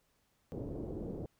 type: low-pass noise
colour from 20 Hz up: white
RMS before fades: -41 dBFS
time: 0.52-1.26 s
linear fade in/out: 0 ms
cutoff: 450 Hz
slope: 24 dB/octave
effects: pink hiss -75 dBFS RMS until 1.39 s